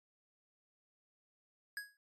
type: tone with exponential decay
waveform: square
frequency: 1661.2 Hz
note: G#6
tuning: in tune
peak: -37 dBFS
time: 1.77-1.97 s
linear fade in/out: 1 ms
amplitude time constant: 42 ms
effects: MP3 64 kbps